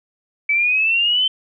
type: exponential sweep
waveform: sine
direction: up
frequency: 2289 to 3096 Hz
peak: -14 dBFS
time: 0.49-1.28 s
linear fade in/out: 5 ms
effects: none